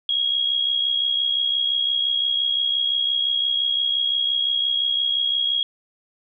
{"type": "tone with amplitude modulation", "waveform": "sine", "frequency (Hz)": 3295, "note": "G#7", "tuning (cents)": -14, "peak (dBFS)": -16, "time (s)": [0.09, 5.63], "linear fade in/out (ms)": 2, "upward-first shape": "sine", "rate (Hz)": 65.8, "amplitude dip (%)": 60, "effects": []}